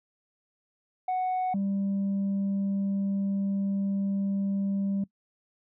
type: tone pair in turn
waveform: sine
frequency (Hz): 740 / 197.19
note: F#5 / G3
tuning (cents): 0 / +10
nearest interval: octave + major seventh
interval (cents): 2290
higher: first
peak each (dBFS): -23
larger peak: neither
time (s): 1.08-1.54 / 1.54-5.04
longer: second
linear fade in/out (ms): 5
effects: noise-tail reverb RT60 0.1 s tail -22 dB re dry + tanh soft clip ceiling -24 dBFS